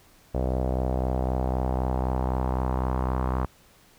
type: tone with low-pass filter sweep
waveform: sawtooth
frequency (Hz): 63.9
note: C2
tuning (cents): -40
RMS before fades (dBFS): -26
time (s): 0.34-3.46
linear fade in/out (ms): 10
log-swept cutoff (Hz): 610 to 1100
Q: 2.8
effects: pink hiss -57 dBFS RMS until 3.98 s